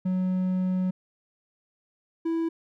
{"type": "tone pair in turn", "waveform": "triangle", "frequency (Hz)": [184.8, 329.3], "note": ["F#3", "E4"], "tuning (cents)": [-2, -2], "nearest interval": "minor seventh", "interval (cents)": 1000, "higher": "second", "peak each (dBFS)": [-21, -22], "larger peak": "first", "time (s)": [[0.05, 0.91], [2.25, 2.49]], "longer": "first", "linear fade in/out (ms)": 10, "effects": []}